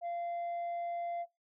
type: tone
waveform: sine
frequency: 690 Hz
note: F5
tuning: 21 cents flat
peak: -32 dBFS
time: 0.01-1.26 s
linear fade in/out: 50 ms
effects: noise-tail reverb RT60 0.2 s tail -18 dB re dry + tanh soft clip ceiling -34 dBFS